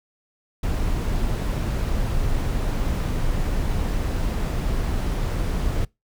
brown noise, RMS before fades -23 dBFS, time 0.63-5.85 s, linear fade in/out 5 ms, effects noise-tail reverb RT60 0.2 s tail -24 dB re dry

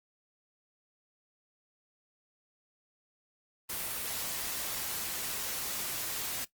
white noise, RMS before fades -36 dBFS, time 3.69-6.45 s, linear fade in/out 10 ms, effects noise-tail reverb RT60 0.1 s tail -17 dB re dry + Opus 32 kbps

